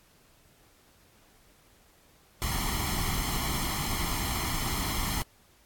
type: noise with comb filter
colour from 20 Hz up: pink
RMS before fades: -30 dBFS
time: 2.42-5.22 s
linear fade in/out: 0 ms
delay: 0.95 ms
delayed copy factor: +0.75
effects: pink hiss -61 dBFS RMS until 5.65 s + AAC 64 kbps